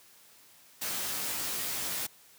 white noise with comb filter, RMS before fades -34 dBFS, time 0.81-2.07 s, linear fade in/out 10 ms, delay 16 ms, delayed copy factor +0.95, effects white hiss -58 dBFS RMS until 2.38 s + high-pass 80 Hz 12 dB/octave

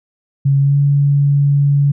sine tone with pitch glide, 138.59 to 142.08 Hz, C#3 to C#3, 0 to +43 cents, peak -9 dBFS, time 0.45-1.92 s, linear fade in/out 10 ms, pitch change +43 cents, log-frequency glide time 0.59-0.77 s, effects none

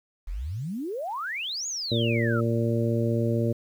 sine exponential two-way sweep, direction up then down, 36.78 to 6910 to 1260 Hz, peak -29 dBFS, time 0.27-2.41 s, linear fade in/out 10 ms, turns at 1.67 s
harmonic tone, 115.8 Hz, A#2, 11 cents flat, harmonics 1 / 2 / 3 / 4 / 5, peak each -25 / -28 / -30 / -31 / -32 dBFS, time 1.91-3.53 s, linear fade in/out 10 ms
effects 9-bit

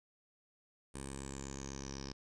10% pulse tone with low-pass filter sweep, 68.1 Hz, C#2, 30 cents flat, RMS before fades -45 dBFS, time 0.94-2.13 s, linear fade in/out 10 ms, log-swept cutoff 9000 to 5300 Hz, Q 9.6, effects none

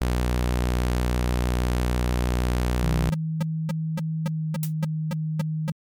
sawtooth tone with vibrato, 61.2 Hz, B1, 15 cents flat, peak -17 dBFS, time 0.01-3.1 s, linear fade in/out 0 ms, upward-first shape sine, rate 6.3 Hz, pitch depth 13 cents each way
sine tone with pitch glide, 159.2 to 156.56 Hz, D#3 to D#3, +40 to +11 cents, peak -24 dBFS, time 2.83-5.72 s, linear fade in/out 5 ms, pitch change -29 cents, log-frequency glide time 4.21-4.52 s
square tone bursts, 180 Hz, F#3, 47 cents flat, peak -24 dBFS, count 10, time 3.12-5.7 s, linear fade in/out 5 ms, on 24 ms, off 260 ms
blue noise with exponential decay, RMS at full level -26 dBFS, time 4.63-4.73 s, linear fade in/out 2 ms, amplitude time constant 20 ms
effects MP3 96 kbps

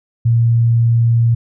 sine tone, 116.54 Hz, A#2, in tune, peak -9 dBFS, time 0.25-1.35 s, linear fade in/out 10 ms, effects none

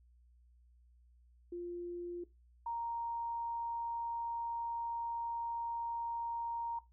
sine tone pair in turn, 349.2 / 932.3 Hz, F4 / A#5, 0 / 0 cents, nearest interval octave + perfect fourth, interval 1700 cents, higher second, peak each -39 / -36 dBFS, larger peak second, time 1.52-2.24 / 2.66-6.79 s, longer second, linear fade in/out 5 ms, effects noise-tail reverb RT60 0.2 s tail -17 dB re dry + added 60 Hz sine -62 dBFS peak until 6.92 s

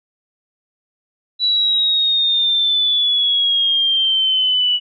sine exponential sweep, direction down, 3951 to 2942 Hz, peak -13 dBFS, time 1.39-4.8 s, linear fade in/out 50 ms, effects none

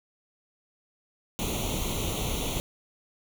pink noise with comb filter, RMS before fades -30 dBFS, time 1.39-2.6 s, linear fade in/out 0 ms, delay 0.3 ms, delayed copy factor +0.9, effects none

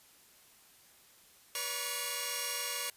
5% pulse tone cluster, 485.9 / 571 / 1123 / 2167 / 2808 Hz, B4 / D5 / C#6 / C#7 / F7, -28 / -49 / +22 / -40 / +9 cents, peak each -30 dBFS, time 1.55-2.9 s, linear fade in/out 2 ms, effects white hiss -61 dBFS RMS until 2.96 s + resampled to 32000 Hz

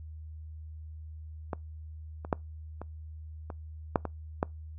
clicks, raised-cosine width 1 ms, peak -18 / -26 / -11 / -25 / -25 / -9 / -19 / -12 dBFS, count 8, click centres 1.532 / 2.249 / 2.328 / 2.816 / 3.502 / 3.958 / 4.053 / 4.429 s, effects noise-tail reverb RT60 0.2 s tail -25 dB re dry + added 78 Hz sine -41 dBFS peak until 4.78 s

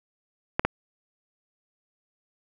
clicks, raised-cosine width 0.5 ms, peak -6 dBFS, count 2, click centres 0.595 / 0.65 s, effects none

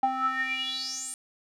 square tone with band-pass filter sweep, 261.6 Hz, C4, in tune, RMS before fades -30 dBFS, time 0.03-1.14 s, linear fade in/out 0 ms, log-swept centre 800 to 9200 Hz, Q 9.2, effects none

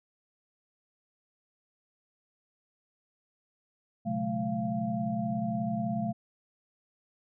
sine tone cluster, 121.8 / 138.4 / 183 / 214.3 / 690 Hz, B2 / C#3 / F#3 / A3 / F5, -24 / -2 / -19 / -45 / -21 cents, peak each -38 / -39 / -37 / -31 / -35 dBFS, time 4.05-6.13 s, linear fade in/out 20 ms, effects none

